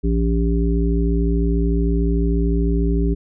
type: harmonic tone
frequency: 56.8 Hz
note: A#1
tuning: 44 cents flat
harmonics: 1 / 3 / 5 / 7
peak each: -17 / -22 / -24 / -25 dBFS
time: 0.03-3.15 s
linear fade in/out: 20 ms
effects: none